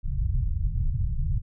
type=low-pass noise; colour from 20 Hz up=pink; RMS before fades=-25 dBFS; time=0.03-1.42 s; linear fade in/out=50 ms; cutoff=140 Hz; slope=48 dB/octave; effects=none